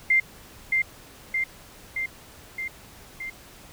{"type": "tone with echo", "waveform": "sine", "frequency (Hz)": 2096, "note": "C7", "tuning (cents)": 2, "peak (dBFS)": -16, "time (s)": [0.1, 0.2], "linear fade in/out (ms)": 5, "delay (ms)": 620, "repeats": 5, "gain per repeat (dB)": -3, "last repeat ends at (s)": 3.3, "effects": ["pink hiss -48 dBFS RMS until 3.72 s"]}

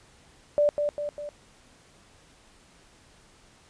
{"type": "tone with echo", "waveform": "sine", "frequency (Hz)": 587.3, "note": "D5", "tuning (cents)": 0, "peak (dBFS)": -18, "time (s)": [0.58, 0.69], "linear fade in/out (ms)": 0, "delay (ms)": 200, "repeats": 3, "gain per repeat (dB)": -5, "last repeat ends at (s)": 1.29, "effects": ["pink hiss -57 dBFS RMS until 3.69 s", "resampled to 22050 Hz"]}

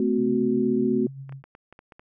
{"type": "chord", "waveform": "sine", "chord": "F# diminished", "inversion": "first", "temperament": "equal with one note detuned", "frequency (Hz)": [220, 256.1, 370], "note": ["A3", "C4", "F#4"], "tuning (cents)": [0, -37, 0], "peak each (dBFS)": -24, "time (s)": [0, 1.07], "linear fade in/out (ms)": 2}
{"type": "tone with tremolo", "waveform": "sine", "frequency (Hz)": 135.9, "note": "C#3", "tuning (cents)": -34, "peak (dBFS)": -34, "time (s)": [0.16, 1.43], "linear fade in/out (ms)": 50, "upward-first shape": "sine", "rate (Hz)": 7.9, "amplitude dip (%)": 45}
{"type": "clicks", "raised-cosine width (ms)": 0.5, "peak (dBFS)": -31, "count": 8, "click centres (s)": [1.294, 1.324, 1.44, 1.551, 1.726, 1.791, 1.922, 1.995]}
{"effects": []}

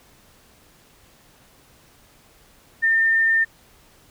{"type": "tone", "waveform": "sine", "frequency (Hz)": 1807, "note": "A6", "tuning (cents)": 46, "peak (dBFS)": -15, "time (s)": [2.82, 3.45], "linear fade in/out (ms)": 20, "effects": ["pink hiss -54 dBFS RMS until 4.1 s"]}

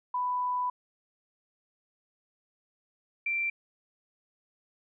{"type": "tone pair in turn", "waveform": "sine", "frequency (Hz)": [993, 2353], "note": ["B5", "D7"], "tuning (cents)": [9, 3], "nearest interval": "octave + minor third", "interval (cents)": 1494, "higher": "second", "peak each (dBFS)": -27, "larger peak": "neither", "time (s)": [[0.14, 0.7], [3.26, 3.5]], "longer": "first", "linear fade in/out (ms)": 5, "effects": []}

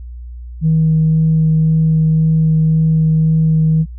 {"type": "tone with vibrato", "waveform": "sine", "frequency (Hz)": 159, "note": "D#3", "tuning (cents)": 38, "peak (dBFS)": -8, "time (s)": [0.61, 3.86], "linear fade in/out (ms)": 50, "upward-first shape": "sine", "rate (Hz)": 1.9, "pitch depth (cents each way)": 8, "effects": ["tanh soft clip ceiling -5 dBFS", "added 60 Hz sine -27 dBFS peak until 3.98 s"]}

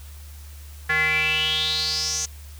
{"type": "tone with band-pass filter sweep", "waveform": "square", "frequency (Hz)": 155.56, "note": "D#3", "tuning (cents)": 0, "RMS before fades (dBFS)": -23, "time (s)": [0.89, 2.26], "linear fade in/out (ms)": 10, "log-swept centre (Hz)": [1800, 6500], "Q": 7.5, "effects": ["added 73 Hz sine -38 dBFS peak until 2.59 s", "white hiss -49 dBFS RMS until 2.59 s"]}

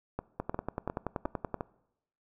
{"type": "two click trains", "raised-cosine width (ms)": 1, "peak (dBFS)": [-18, -19], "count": [13, 5], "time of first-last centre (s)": [[0.4, 1.543], [0.19, 1.608]], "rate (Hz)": [10.5, 2.82], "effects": ["noise-tail reverb RT60 0.8 s tail -21 dB re dry"]}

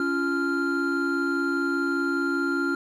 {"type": "tone cluster", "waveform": "triangle", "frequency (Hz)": [280.9, 345.9, 1393], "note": ["C#4", "F4", "F6"], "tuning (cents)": [23, -17, -5], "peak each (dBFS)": [-25, -26, -25], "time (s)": [0, 2.75], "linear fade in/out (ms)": 2, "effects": []}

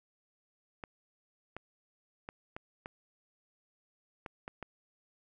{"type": "clicks", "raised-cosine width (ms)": 0.5, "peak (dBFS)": -26, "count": 8, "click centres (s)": [0.838, 1.566, 2.289, 2.565, 2.859, 4.262, 4.479, 4.627], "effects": []}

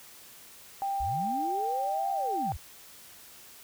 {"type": "tone with pitch glide", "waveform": "sine", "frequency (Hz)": [790, 783.6], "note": ["G5", "G5"], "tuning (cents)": [13, -1], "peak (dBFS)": -28, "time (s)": [0.82, 2.52], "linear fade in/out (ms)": 0, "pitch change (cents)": -14, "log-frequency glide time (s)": [1.16, 2.3]}
{"type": "linear two-way sweep", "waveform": "sine", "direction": "up then down", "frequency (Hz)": [50.9, 722, 50.9], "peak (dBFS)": -34, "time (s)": [1, 2.57], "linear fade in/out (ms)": 5, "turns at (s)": 2.11}
{"effects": ["white hiss -51 dBFS RMS until 3.63 s"]}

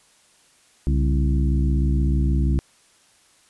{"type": "harmonic tone with a mistuned harmonic", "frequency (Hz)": 66.3, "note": "C2", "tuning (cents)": 23, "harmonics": [1, 2, 3, 4, 5], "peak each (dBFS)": [-18, -24, -28, -30, -32], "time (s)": [0.87, 2.59], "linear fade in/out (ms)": 0, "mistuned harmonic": 2, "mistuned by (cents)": 120, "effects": ["white hiss -57 dBFS RMS until 3.49 s", "resampled to 24000 Hz"]}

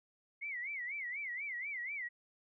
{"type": "tone with vibrato", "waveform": "sine", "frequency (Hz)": 2111, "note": "C7", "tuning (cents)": 15, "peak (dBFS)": -38, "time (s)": [0.41, 2.09], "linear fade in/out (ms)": 20, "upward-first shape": "sine", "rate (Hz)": 4.1, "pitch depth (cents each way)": 180, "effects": []}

